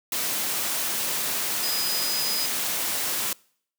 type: tone in noise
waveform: sine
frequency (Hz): 4978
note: D#8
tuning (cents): 0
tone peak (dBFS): -27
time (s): 1.63-2.46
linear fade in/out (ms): 2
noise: white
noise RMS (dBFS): -27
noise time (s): 0.12-3.33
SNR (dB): -3
effects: noise-tail reverb RT60 0.6 s tail -25 dB re dry + high-pass 150 Hz 12 dB/octave